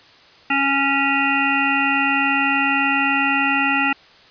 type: harmonic tone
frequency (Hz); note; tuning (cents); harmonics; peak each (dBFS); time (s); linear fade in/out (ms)
276.4; C#4; -5; 1 / 3 / 5 / 7 / 9 / 10; -23 / -23 / -23 / -23 / -23 / -23; 0.5-3.93; 5
effects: white hiss -48 dBFS RMS until 4.3 s + resampled to 11025 Hz